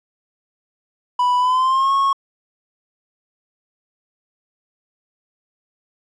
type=tone with pitch glide; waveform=triangle; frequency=987.8 to 1096 Hz; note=B5 to C#6; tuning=0 to -20 cents; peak=-12 dBFS; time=1.19-2.13 s; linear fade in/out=5 ms; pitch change=+180 cents; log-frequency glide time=1.38-1.93 s; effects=resampled to 22050 Hz + 9-bit